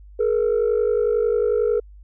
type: tone pair together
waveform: sine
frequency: 425.2 / 476.3 Hz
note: G#4 / A#4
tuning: +41 / +37 cents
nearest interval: major second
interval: 196 cents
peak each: -18 dBFS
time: 0.19-1.8 s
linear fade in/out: 10 ms
effects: tanh soft clip ceiling -13 dBFS + added 50 Hz sine -41 dBFS peak until 2.03 s

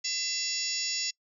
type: harmonic tone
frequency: 675 Hz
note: E5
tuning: 41 cents sharp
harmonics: 3 / 4 / 5 / 6 / 7 / 8 / 9 / 10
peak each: -42 / -39 / -43 / -40 / -35 / -34 / -43 / -35 dBFS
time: 0.04-1.11 s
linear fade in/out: 10 ms
effects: noise-tail reverb RT60 0.1 s tail -26 dB re dry

